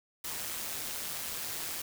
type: noise with amplitude modulation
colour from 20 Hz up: white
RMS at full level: -35 dBFS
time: 0.24-1.82 s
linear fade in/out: 5 ms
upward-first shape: sine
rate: 160 Hz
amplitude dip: 60%
effects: none